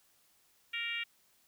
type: harmonic tone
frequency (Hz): 466.2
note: A#4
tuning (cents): 0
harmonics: 3 / 4 / 5 / 6 / 7 / 8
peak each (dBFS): -47 / -41 / -38 / -39 / -45 / -51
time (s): 0.73-1.04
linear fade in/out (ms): 10
effects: white hiss -69 dBFS RMS until 1.47 s